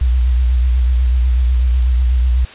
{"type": "tone with vibrato", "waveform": "sine", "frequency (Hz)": 61.74, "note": "B1", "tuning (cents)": 0, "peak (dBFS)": -10, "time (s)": [0.01, 2.45], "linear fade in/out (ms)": 5, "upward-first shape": "sine", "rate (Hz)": 8.1, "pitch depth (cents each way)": 68, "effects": ["white hiss -36 dBFS RMS until 2.54 s", "resampled to 8000 Hz"]}